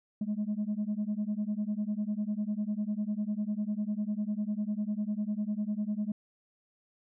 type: beating tone pair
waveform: sine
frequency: 205.1 / 215.1 Hz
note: G#3 / A3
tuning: -21 / -39 cents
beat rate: 10 Hz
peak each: -31 dBFS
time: 0.21-6.12 s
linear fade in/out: 5 ms
effects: tanh soft clip ceiling -26 dBFS